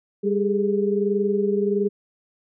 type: tone cluster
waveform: sine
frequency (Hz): 199.9 / 403.2 / 424.6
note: G3 / G4 / G#4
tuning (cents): +34 / +49 / +38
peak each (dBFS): -24 / -21 / -26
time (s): 0.23-1.89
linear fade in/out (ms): 20
effects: none